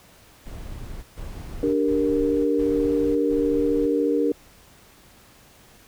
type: noise bursts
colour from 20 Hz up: brown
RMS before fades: -35 dBFS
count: 5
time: 0.45-3.87 s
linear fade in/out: 20 ms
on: 580 ms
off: 130 ms
type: chord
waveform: sine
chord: G minor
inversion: second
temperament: equal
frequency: 293.7 / 392 / 466.2 Hz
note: D4 / G4 / Bb4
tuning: 0 / 0 / 0 cents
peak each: -22 / -26 / -22 dBFS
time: 1.63-4.32 s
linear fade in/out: 2 ms
effects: pink hiss -52 dBFS RMS until 5.87 s